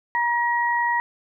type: tone pair together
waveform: sine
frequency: 951 / 1902 Hz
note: A#5 / A#6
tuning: +34 / +34 cents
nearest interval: octave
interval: 1200 cents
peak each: -21 / -23 dBFS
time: 0.15-1 s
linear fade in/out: 0 ms
effects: none